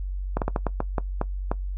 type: slowing click train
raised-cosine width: 1 ms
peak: -10 dBFS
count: 9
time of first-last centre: 0.37-1.515 s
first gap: 48 ms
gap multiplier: 1.3
effects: noise-tail reverb RT60 0.1 s tail -18 dB re dry + added 47 Hz sine -27 dBFS peak until 1.77 s